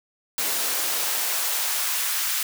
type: noise with high-pass filter sweep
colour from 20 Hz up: white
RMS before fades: -25 dBFS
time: 0.38-2.43 s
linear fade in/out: 2 ms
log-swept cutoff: 290 to 1400 Hz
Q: 0.91
effects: none